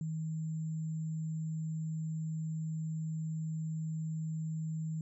sine tone with sample-and-hold, 158.7 Hz, D#3, 35 cents sharp, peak -34 dBFS, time 0.01-5.01 s, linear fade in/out 2 ms, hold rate 7350 Hz, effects resampled to 22050 Hz

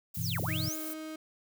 violet noise, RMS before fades -40 dBFS, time 0.14-0.94 s, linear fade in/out 10 ms
sine chord, E minor, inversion first, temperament equal, 98 / 123.47 / 164.81 Hz, G2 / B2 / E3, 0 / 0 / 0 cents, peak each -36 dBFS, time 0.17-0.69 s, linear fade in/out 5 ms
sine linear two-way sweep, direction down then up, 7190 to 52.7 to 7190 Hz, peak -35 dBFS, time 0.21-0.77 s, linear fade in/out 50 ms, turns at 0.41 s
35% pulse tone, 313.6 Hz, D#4, 14 cents sharp, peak -37 dBFS, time 0.48-1.16 s, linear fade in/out 5 ms
effects none

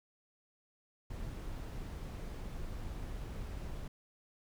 brown noise, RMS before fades -42 dBFS, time 1.1-3.88 s, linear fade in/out 5 ms, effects none

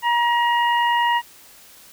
harmonic tone, 950 Hz, A#5, 33 cents sharp, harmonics 1 / 2 / 3, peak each -17 / -23 / -27 dBFS, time 0.02-1.22 s, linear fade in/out 50 ms, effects white hiss -47 dBFS RMS until 1.92 s

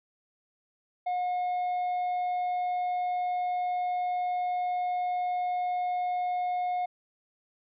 triangle tone, 721 Hz, F#5, 45 cents flat, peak -25 dBFS, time 1.06-6.86 s, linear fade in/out 10 ms, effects resampled to 8000 Hz

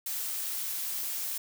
blue noise, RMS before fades -34 dBFS, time 0.06-1.38 s, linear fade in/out 5 ms, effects none

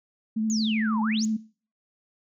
sine tone with vibrato, 218.8 Hz, A3, 9 cents flat, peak -23 dBFS, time 0.36-1.37 s, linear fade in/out 10 ms, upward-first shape square, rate 13 Hz, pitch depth 21 cents each way
sine exponential two-way sweep, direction down then up, 7040 to 826 to 7040 Hz, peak -29 dBFS, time 0.5-1.25 s, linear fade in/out 0 ms, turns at 1.01 s
effects noise-tail reverb RT60 0.4 s tail -20 dB re dry

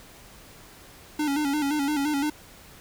square tone with vibrato, 290 Hz, D4, 22 cents flat, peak -24 dBFS, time 1.19-2.3 s, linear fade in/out 5 ms, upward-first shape square, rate 5.8 Hz, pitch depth 68 cents each way, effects pink hiss -49 dBFS RMS until 2.8 s

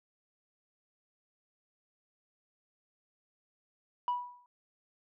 sine tone with exponential decay, 979 Hz, B5, 15 cents flat, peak -24 dBFS, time 4.08-4.46 s, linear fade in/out 1 ms, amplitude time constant 82 ms, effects tanh soft clip ceiling -26 dBFS

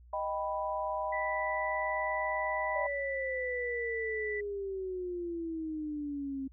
sine chord, Eb augmented, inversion none, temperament equal, 622.3 / 784 / 987.8 Hz, Eb5 / G5 / B5, 0 / 0 / 0 cents, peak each -35 / -38 / -35 dBFS, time 0.13-2.87 s, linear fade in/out 5 ms
sine tone, 1975.5 Hz, B6, in tune, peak -35 dBFS, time 1.12-4.41 s, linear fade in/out 10 ms
sine exponential sweep, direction down, 587.3 to 266.1 Hz, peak -34 dBFS, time 2.75-6.48 s, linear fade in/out 10 ms
effects added 60 Hz sine -53 dBFS peak until 6.52 s

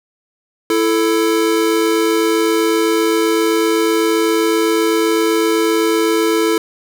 square tone pair together, 331.9 / 439.7 Hz, E4 / A4, +12 / -1 cents, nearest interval perfect fourth, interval 487 cents, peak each -16 dBFS, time 0.7-6.58 s, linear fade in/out 2 ms, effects none

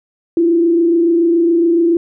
sine tone with frequency modulation, 337.7 Hz, E4, 42 cents sharp, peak -9 dBFS, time 0.37-1.97 s, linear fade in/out 2 ms, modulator 27.1 Hz, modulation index 0.46, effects none

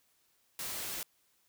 white noise, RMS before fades -39 dBFS, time 0.59-1.03 s, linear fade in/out 2 ms, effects white hiss -72 dBFS RMS until 1.48 s

